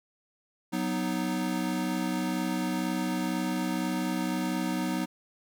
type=chord; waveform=square; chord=B major; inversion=second; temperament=equal; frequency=185 / 246.9 / 311.1 Hz; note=F#3 / B3 / D#4; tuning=0 / 0 / 0 cents; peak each=-33 dBFS; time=0.72-5.06 s; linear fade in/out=20 ms; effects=none